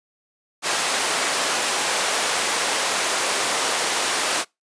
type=high-pass noise; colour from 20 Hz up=pink; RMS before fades=-22 dBFS; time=0.62-4.45 s; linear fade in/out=50 ms; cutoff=560 Hz; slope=12 dB/octave; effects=noise-tail reverb RT60 0.2 s tail -25 dB re dry + resampled to 22050 Hz